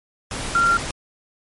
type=tone in noise; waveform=sine; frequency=1380 Hz; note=F6; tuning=21 cents flat; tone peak=-14 dBFS; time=0.55-0.77 s; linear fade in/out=2 ms; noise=pink; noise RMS=-28 dBFS; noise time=0.31-0.91 s; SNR=+11 dB; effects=MP3 48 kbps